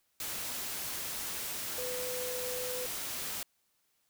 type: tone in noise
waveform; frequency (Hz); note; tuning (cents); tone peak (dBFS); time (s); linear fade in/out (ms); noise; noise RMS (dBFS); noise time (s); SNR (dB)
sine; 501; B4; +25; -37; 1.78-2.86; 2; white; -38; 0.2-3.43; -2
effects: white hiss -75 dBFS RMS until 4.09 s